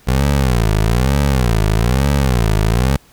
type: tone with vibrato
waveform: 20% pulse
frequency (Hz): 61.1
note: B1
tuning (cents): -18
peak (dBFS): -7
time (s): 0.07-2.97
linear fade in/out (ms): 10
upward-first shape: sine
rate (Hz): 1.1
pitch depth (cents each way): 260
effects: pink hiss -49 dBFS RMS until 3.12 s